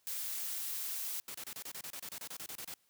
blue noise, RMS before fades -39 dBFS, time 0.07-1.2 s, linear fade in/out 0 ms
white noise bursts, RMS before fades -44 dBFS, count 16, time 1.28-2.74 s, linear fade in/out 2 ms, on 65 ms, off 28 ms
effects white hiss -73 dBFS RMS until 2.89 s + high-pass 80 Hz 12 dB/octave

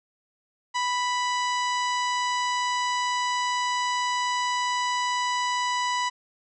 harmonic tone, 987.8 Hz, B5, in tune, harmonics 1 / 2 / 3 / 4 / 5 / 6 / 7 / 8, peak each -25 / -31 / -35 / -37 / -39 / -41 / -42 / -43 dBFS, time 0.74-6.1 s, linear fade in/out 20 ms, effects none

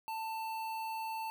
square tone with notch filter, 890 Hz, A5, 20 cents sharp, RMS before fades -39 dBFS, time 0.08-1.3 s, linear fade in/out 0 ms, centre 6800 Hz, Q 0.98, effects none

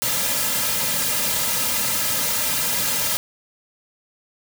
white noise with comb filter, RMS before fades -22 dBFS, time 0.02-3.17 s, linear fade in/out 0 ms, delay 2.7 ms, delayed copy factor -0.9, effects none

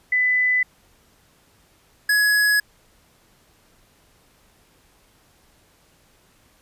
sine / square tone pair in turn, 2000 / 1681.8 Hz, B6 / G#6, +21 / +21 cents, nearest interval minor third, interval 300 cents, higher first, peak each -16 dBFS, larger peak neither, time 0.12-0.63 / 2.09-2.6 s, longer neither, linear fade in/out 5 ms, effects pink hiss -58 dBFS RMS until 6.61 s + resampled to 32000 Hz

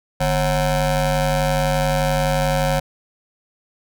25% pulse ring-modulated tone, 196.4 Hz, G3, 4 cents sharp, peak -10 dBFS, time 0.2-2.8 s, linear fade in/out 10 ms, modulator 347 Hz, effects none

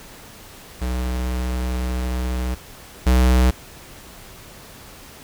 square tone pair in turn, 62.5 / 62.78 Hz, B1 / B1, +21 / +29 cents, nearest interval unison, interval 8 cents, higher second, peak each -22 / -13 dBFS, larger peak second, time 0.81-2.55 / 3.06-3.51 s, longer first, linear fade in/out 10 ms, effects pink hiss -42 dBFS RMS until 5.23 s

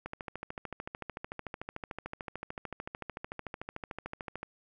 click train, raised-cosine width 0.5 ms, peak -23 dBFS, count 60, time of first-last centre 0.06-4.43 s, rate 13.5 Hz, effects none

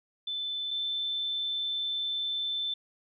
sine tone pair in turn, 3520 / 3535 Hz, A7 / A7, 0 / +7 cents, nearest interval unison, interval 7 cents, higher second, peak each -31 / -29 dBFS, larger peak second, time 0.27-0.71 / 0.71-2.74 s, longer second, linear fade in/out 5 ms, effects none

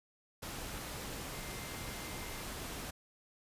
sine tone in noise, 2093 Hz, C7, in tune, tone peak -53 dBFS, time 1.33-2.41 s, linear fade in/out 10 ms, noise pink, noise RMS -43 dBFS, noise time 0.42-2.91 s, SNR -13 dB, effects resampled to 32000 Hz

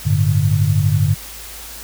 sine chord, G suspended second, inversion none, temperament just, 98 / 110.25 / 147 Hz, G2 / A2 / D3, 0 / +4 / +2 cents, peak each -16 / -18 / -16 dBFS, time 0.05-1.15 s, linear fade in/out 20 ms, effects added 54 Hz sine -39 dBFS peak until 1.83 s + white hiss -34 dBFS RMS until 1.83 s

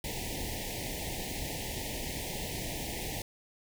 pink band-stop noise, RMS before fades -37 dBFS, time 0.04-3.22 s, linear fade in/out 2 ms, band 920 to 1800 Hz, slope 96 dB/octave, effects none

